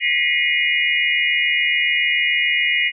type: tone cluster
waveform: sine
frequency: 1940 / 2087 / 2167 / 2447 / 2887 Hz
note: B6 / C7 / C#7 / D#7 / F#7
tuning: -31 / -5 / -40 / -29 / -43 cents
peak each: -22 dBFS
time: 0-2.92 s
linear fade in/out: 50 ms
effects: none